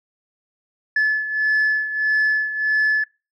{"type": "beating tone pair", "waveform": "sine", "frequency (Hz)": [1726, 1727.6], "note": ["A6", "A6"], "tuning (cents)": [-34, -32], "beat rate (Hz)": 1.6, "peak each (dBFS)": [-16, -21], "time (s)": [0.96, 3.04], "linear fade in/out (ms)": 5, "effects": ["noise-tail reverb RT60 0.3 s tail -23 dB re dry", "tanh soft clip ceiling -13 dBFS"]}